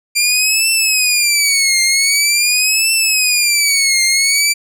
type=tone with vibrato; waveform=15% pulse; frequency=2376 Hz; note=D7; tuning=20 cents sharp; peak=-4 dBFS; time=0.15-4.54 s; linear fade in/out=20 ms; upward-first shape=triangle; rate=0.45 Hz; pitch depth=210 cents each way; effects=none